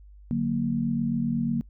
sine chord, D augmented, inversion none, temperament equal, 146.83 / 185 / 233.1 Hz, D3 / F#3 / A#3, 0 / 0 / 0 cents, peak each -30 / -30 / -25 dBFS, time 0.31-1.61 s, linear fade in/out 0 ms, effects noise-tail reverb RT60 0.1 s tail -24 dB re dry + added 50 Hz sine -46 dBFS peak until 1.69 s

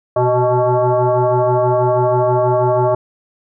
sine tone with frequency modulation, 121.4 Hz, B2, 29 cents flat, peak -11 dBFS, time 0.16-2.95 s, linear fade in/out 5 ms, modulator 249 Hz, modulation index 3.4, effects none

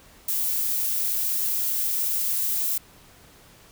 violet noise, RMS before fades -25 dBFS, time 0.28-2.78 s, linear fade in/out 5 ms, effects pink hiss -52 dBFS RMS until 3.71 s

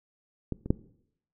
clicks, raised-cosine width 3 ms, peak -17 / -23 / -9 dBFS, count 3, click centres 0.523 / 0.66 / 0.705 s, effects noise-tail reverb RT60 0.7 s tail -20 dB re dry

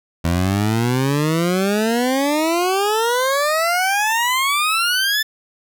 20% pulse exponential sweep, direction up, 82.41 to 1766 Hz, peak -11 dBFS, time 0.24-5.23 s, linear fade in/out 10 ms, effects none

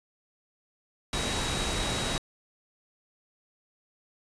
sine tone in noise, 3832 Hz, A#7, 47 cents sharp, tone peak -36 dBFS, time 1.13-2.18 s, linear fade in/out 2 ms, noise pink, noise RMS -30 dBFS, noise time 1.13-2.18 s, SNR -9 dB, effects resampled to 22050 Hz

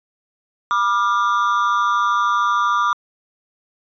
triangle tone with amplitude modulation, 1189 Hz, D6, 21 cents sharp, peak -9 dBFS, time 0.71-2.93 s, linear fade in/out 0 ms, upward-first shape sine, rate 213 Hz, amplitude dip 95%, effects resampled to 16000 Hz

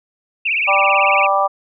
sine tone with vibrato, 2489 Hz, D#7, in tune, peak -15 dBFS, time 0.45-1.27 s, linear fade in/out 10 ms, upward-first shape triangle, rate 18 Hz, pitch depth 210 cents each way
harmonic tone, 196 Hz, G3, in tune, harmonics 3 / 4 / 5 / 6, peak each -19 / -17 / -21 / -17 dBFS, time 0.67-1.48 s, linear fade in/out 20 ms
effects none

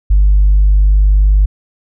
sine tone, 49.84 Hz, G1, 29 cents sharp, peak -4 dBFS, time 0.1-1.46 s, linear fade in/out 10 ms, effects tanh soft clip ceiling -2 dBFS

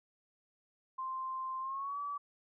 sine tone with pitch glide, 1046.5 to 1147.8 Hz, C6 to D6, 0 to -40 cents, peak -36 dBFS, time 0.98-2.18 s, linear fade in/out 10 ms, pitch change +160 cents, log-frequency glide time 1.6-1.99 s, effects none

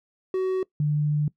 triangle / sine tone pair in turn, 375.1 / 148.86 Hz, F#4 / D3, +24 / +24 cents, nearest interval octave + major third, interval 1600 cents, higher first, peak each -20 dBFS, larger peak neither, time 0.34-0.63 / 0.8-1.28 s, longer second, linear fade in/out 2 ms, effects noise-tail reverb RT60 0.1 s tail -21 dB re dry

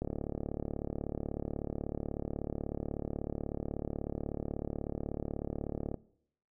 click train, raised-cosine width 2 ms, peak -22 dBFS, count 216, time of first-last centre 0.02-5.943 s, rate 36.3 Hz, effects noise-tail reverb RT60 0.7 s tail -21 dB re dry

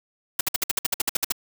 white noise bursts, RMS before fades -22 dBFS, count 13, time 0.39-1.322 s, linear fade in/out 5 ms, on 20 ms, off 56 ms, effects none

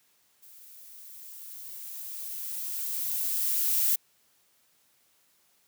violet noise with level ramp, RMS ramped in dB -52 to -24 dBFS, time 0.42-3.96 s, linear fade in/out 10 ms, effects white hiss -67 dBFS RMS until 5.67 s + high-pass 80 Hz 12 dB/octave

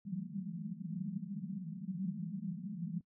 white band-pass noise, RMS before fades -41 dBFS, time 0.05-3.01 s, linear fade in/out 5 ms, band 160 to 210 Hz, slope 96 dB/octave, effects noise-tail reverb RT60 0.1 s tail -22 dB re dry

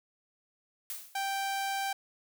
blue noise with exponential decay, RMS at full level -36 dBFS, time 0.9-1.3 s, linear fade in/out 1 ms, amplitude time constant 86 ms
sawtooth tone, 784 Hz, G5, in tune, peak -27 dBFS, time 1.15-1.93 s, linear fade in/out 5 ms
effects none

